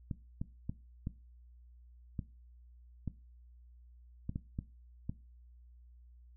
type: clicks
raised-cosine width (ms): 5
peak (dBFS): -24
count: 10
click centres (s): 0.112 / 0.415 / 0.695 / 1.071 / 2.192 / 3.077 / 4.294 / 4.359 / 4.589 / 5.095
effects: noise-tail reverb RT60 0.3 s tail -18 dB re dry + added 60 Hz sine -55 dBFS peak until 6.36 s